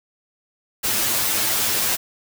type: noise with comb filter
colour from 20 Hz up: white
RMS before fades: -21 dBFS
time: 0.83-1.97 s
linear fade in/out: 20 ms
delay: 9.2 ms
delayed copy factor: +1
effects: none